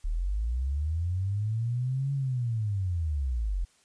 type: linear two-way sweep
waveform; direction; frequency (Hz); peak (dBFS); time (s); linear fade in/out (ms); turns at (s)
sine; up then down; 35.72 to 140.4 to 40.79; -26; 0.04-3.65; 10; 2.13
effects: white hiss -64 dBFS RMS until 3.84 s + resampled to 22050 Hz